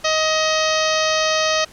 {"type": "harmonic tone with a mistuned harmonic", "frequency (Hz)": 628, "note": "D#5", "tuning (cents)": 16, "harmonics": [1, 2, 3, 4, 5, 6, 7, 8, 9, 10], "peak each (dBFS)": [-20, -23, -25, -26, -27, -28, -28, -29, -30, -30], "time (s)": [0.04, 1.65], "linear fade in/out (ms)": 10, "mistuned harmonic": 4, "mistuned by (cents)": 28, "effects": ["pink hiss -45 dBFS RMS until 1.72 s", "low-pass 11000 Hz 12 dB/octave"]}